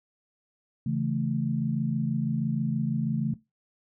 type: chord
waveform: sine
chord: A major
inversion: first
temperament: equal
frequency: 138.59 / 164.81 / 220 Hz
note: C#3 / E3 / A3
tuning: 0 / 0 / 0 cents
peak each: -28 / -31 / -29 dBFS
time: 0.86-3.34 s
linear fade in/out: 5 ms
effects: noise-tail reverb RT60 0.2 s tail -17 dB re dry